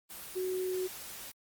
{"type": "tone in noise", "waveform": "sine", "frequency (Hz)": 370.4, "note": "F#4", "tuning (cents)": 2, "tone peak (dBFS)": -31, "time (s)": [0.35, 0.88], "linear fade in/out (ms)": 20, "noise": "white", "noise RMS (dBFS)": -45, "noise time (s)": [0.09, 1.32], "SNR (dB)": 11, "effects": ["Opus 24 kbps"]}